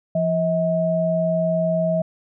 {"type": "tone pair together", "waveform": "sine", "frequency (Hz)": [171.04, 640], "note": ["F3", "D#5"], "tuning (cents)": [-36, 49], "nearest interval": "octave + major seventh", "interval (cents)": 2285, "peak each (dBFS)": [-22, -19], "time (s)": [0.15, 2.02], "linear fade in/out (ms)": 5, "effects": []}